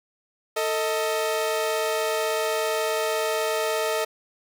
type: tone pair together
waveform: sawtooth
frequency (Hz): 445.5 / 630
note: A4 / D#5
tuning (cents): +22 / +21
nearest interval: tritone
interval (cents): 599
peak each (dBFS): -22 / -22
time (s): 0.56-4.05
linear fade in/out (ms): 10
effects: none